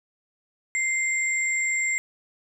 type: tone pair together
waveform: sine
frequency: 2093 / 7467 Hz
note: C7 / A#8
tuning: 0 / +2 cents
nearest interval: octave + minor seventh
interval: 2202 cents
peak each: -23 / -29 dBFS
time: 0.75-1.98 s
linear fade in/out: 0 ms
effects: none